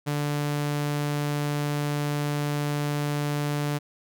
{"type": "tone", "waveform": "sawtooth", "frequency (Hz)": 146.4, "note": "D3", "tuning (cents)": -5, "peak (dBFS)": -21, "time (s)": [0.06, 3.79], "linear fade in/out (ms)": 20, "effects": []}